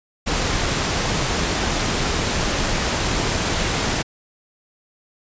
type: noise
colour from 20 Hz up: pink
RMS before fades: -21 dBFS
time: 0.26-4.03 s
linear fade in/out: 20 ms
effects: resampled to 16000 Hz